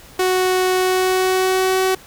sawtooth tone with pitch glide, 370 to 376.9 Hz, F#4 to F#4, 0 to +32 cents, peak -11 dBFS, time 0.19-1.95 s, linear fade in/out 5 ms, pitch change +32 cents, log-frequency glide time 0.75-1.83 s, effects pink hiss -43 dBFS RMS until 2.06 s

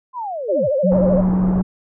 sine linear sweep, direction down, 1046.5 to 61.74 Hz, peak -23 dBFS, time 0.13-0.7 s, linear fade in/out 50 ms
sine tone with vibrato, 560 Hz, C#5, 18 cents sharp, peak -15 dBFS, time 0.48-1.22 s, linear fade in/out 20 ms, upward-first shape sine, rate 13 Hz, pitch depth 140 cents each way
sine tone, 185 Hz, F#3, in tune, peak -14 dBFS, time 0.83-1.63 s, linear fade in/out 20 ms
pink low-pass noise, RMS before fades -25 dBFS, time 0.91-1.62 s, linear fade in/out 10 ms, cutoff 1000 Hz, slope 24 dB/octave
effects none

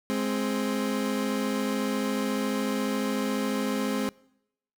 30% pulse tone pair together, 208.4 / 262.5 Hz, G#3 / C4, +6 / +6 cents, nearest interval major third, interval 400 cents, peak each -26 dBFS, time 0.1-4.09 s, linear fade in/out 0 ms, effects noise-tail reverb RT60 0.8 s tail -24 dB re dry

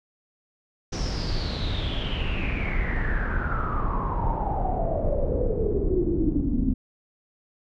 brown noise with low-pass filter sweep, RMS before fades -25 dBFS, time 0.92-6.74 s, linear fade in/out 10 ms, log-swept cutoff 5800 to 240 Hz, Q 9.7, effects none

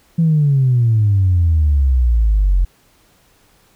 sine exponential sweep, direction down, 168.7 to 43.65 Hz, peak -9 dBFS, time 0.18-2.65 s, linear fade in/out 10 ms, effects tanh soft clip ceiling -6 dBFS + pink hiss -54 dBFS RMS until 3.75 s

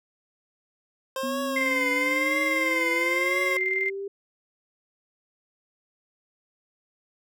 25% pulse tone with vibrato, 526 Hz, C5, 9 cents sharp, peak -24 dBFS, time 1.16-3.57 s, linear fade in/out 2 ms, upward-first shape triangle, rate 1 Hz, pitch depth 100 cents each way
sine linear sweep, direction up, 246.9 to 399.1 Hz, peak -30 dBFS, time 1.23-4.08 s, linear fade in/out 5 ms
sine tone with tremolo, 2093 Hz, C7, in tune, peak -22 dBFS, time 1.56-3.9 s, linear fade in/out 5 ms, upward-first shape square, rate 20 Hz, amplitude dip 40%
effects none

